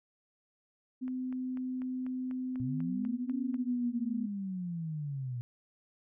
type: tone with pitch glide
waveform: sine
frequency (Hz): 255.6 to 244.1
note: C4 to B3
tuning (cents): -40 to -20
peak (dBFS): -33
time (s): 1.01-4.27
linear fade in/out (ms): 20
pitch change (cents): -80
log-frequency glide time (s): 2.77-3.52
type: click train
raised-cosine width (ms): 0.5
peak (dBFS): -37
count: 11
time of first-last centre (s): 1.08-3.543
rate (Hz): 4.06
type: linear two-way sweep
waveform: sine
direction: up then down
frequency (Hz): 118.4 to 277.2 to 118.4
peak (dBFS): -34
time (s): 2.6-5.41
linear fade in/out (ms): 0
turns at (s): 3.36
effects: none